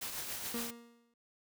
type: noise with tremolo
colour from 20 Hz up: white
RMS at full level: -39 dBFS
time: 0.01-0.71 s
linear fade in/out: 10 ms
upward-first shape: triangle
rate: 7.1 Hz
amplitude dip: 45%
type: tone with exponential decay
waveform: 30% pulse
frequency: 235.1 Hz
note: A#3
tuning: 15 cents sharp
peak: -33 dBFS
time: 0.54-1.14 s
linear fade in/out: 2 ms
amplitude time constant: 130 ms
effects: none